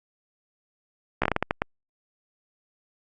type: slowing click train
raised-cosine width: 0.5 ms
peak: -7 dBFS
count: 9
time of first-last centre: 1.22-1.62 s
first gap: 15 ms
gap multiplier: 1.33
effects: Opus 48 kbps